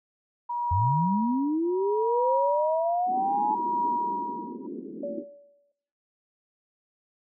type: tone with tremolo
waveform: sine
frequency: 959 Hz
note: A#5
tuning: 49 cents sharp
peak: -22 dBFS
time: 0.49-4.67 s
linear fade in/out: 10 ms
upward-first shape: triangle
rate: 0.67 Hz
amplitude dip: 100%
type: linear sweep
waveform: sine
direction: up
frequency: 82.41 to 863 Hz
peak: -23 dBFS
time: 0.71-3.55 s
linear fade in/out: 5 ms
type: band-pass noise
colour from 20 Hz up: pink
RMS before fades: -38 dBFS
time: 3.06-5.25 s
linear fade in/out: 50 ms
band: 210 to 400 Hz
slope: 48 dB/octave
type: tone with exponential decay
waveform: sine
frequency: 573 Hz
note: D5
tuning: 43 cents flat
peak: -28 dBFS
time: 5.03-5.72 s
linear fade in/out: 5 ms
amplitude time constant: 150 ms
effects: noise-tail reverb RT60 0.8 s tail -23 dB re dry